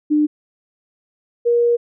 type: tone pair in turn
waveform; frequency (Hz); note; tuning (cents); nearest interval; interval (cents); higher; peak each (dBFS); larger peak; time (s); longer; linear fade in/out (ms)
sine; 300.1 / 474.6; D4 / A#4; +38 / +31; minor sixth; 793; second; -12; neither; 0.1-0.27 / 1.45-1.77; second; 20
effects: none